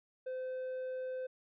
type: tone with hard clipping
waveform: sine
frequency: 514 Hz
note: C5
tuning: 31 cents flat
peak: -38 dBFS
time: 0.26-1.27 s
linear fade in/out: 10 ms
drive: 3 dB
effects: resampled to 8000 Hz